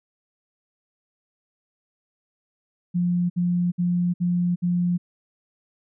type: tone bursts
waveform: sine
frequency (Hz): 176.2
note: F3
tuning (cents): +16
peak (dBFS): -19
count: 5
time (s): 2.94-4.98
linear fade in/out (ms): 20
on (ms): 360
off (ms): 60
effects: none